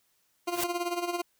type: noise with exponential growth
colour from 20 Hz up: white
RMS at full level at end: -26 dBFS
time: 0.46-0.64 s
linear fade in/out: 5 ms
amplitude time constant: 38 ms
type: tone with tremolo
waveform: 20% pulse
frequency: 349.2 Hz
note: F4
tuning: in tune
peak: -22 dBFS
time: 0.47-1.22 s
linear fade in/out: 10 ms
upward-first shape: sine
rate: 18 Hz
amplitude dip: 70%
effects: white hiss -71 dBFS RMS until 1.39 s